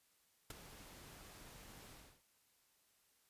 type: noise with ADSR envelope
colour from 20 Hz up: pink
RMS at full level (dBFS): -45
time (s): 0.5-2.22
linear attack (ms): 4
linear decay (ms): 16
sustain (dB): -12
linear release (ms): 310
effects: white hiss -75 dBFS RMS until 3.29 s + resampled to 32000 Hz